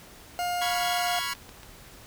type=tone; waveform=40% pulse; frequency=709 Hz; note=F5; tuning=26 cents sharp; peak=-26 dBFS; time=0.39-1.19 s; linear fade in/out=0 ms
type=chord; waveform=15% pulse; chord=C# dominant seventh; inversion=third; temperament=equal; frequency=987.8 / 1108.7 / 1396.9 / 1661.2 Hz; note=B5 / C#6 / E#6 / G#6; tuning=0 / 0 / 0 / 0 cents; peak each=-28 / -27 / -29 / -28 dBFS; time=0.61-1.34 s; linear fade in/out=10 ms
type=click train; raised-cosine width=0.2 ms; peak=-28 dBFS; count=5; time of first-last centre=1.07-1.633 s; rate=7.11 Hz
effects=pink hiss -49 dBFS RMS until 2.06 s